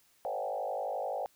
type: tone with frequency modulation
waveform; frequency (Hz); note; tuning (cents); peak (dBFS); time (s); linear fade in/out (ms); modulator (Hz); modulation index
sine; 657; E5; -6; -32; 0.25-1.26; 0; 51.6; 3.1
effects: white hiss -67 dBFS RMS until 1.35 s